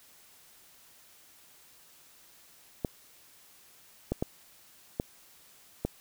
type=clicks; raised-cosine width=2 ms; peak=-15 dBFS; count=5; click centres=2.848 / 4.12 / 4.225 / 4.999 / 5.85 s; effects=white hiss -58 dBFS RMS until 6 s